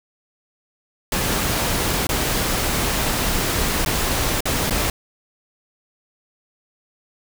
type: noise with dropouts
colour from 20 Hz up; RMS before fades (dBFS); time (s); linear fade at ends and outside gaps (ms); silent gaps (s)
pink; -21; 1.12-4.9; 2; 2.069-2.091 / 3.849-3.86 / 4.406-4.455 / 4.698-4.707
effects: none